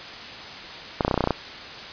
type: clicks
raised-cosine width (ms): 1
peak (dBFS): -6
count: 10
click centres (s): 1.008 / 1.049 / 1.08 / 1.112 / 1.142 / 1.177 / 1.207 / 1.24 / 1.274 / 1.307
effects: white hiss -37 dBFS RMS until 1.92 s + resampled to 11025 Hz